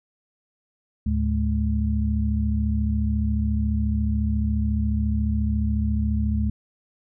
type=tone cluster; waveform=sine; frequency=73.8 / 108 / 211.8 Hz; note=D2 / A2 / G#3; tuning=+9 / -32 / +34 cents; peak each=-22 / -28 / -25 dBFS; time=1.06-6.5 s; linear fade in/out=5 ms; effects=none